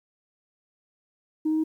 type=tone with pitch steps; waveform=sine; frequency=311.1 / 313.4 / 315.8 Hz; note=D#4 / D#4 / D#4; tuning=0 / +13 / +26 cents; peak=-20 dBFS; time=1.45-1.639 s; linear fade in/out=10 ms; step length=63 ms; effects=tanh soft clip ceiling -18 dBFS + 10-bit